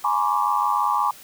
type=tone cluster; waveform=sine; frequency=837 / 973 / 1080 / 1166 Hz; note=G#5 / B5 / C#6 / D6; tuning=+13 / -26 / -45 / -13 cents; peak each=-24 dBFS; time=0.04-1.11 s; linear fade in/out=5 ms; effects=white hiss -45 dBFS RMS until 1.23 s